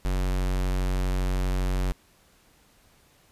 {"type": "tone", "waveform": "square", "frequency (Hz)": 46.25, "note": "F#1", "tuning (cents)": 0, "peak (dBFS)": -24, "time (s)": [0.05, 1.92], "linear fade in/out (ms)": 0, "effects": ["pink hiss -60 dBFS RMS until 3.31 s", "resampled to 32000 Hz"]}